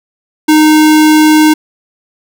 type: tone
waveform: square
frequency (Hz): 308.4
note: D#4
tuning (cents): -15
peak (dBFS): -4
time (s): 0.48-1.54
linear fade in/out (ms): 10
effects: none